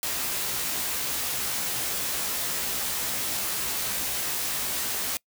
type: noise with comb filter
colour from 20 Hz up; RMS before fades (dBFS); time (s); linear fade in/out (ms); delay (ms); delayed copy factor
white; -29; 0.03-5.17; 0; 16; +0.7
effects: noise-tail reverb RT60 0.1 s tail -25 dB re dry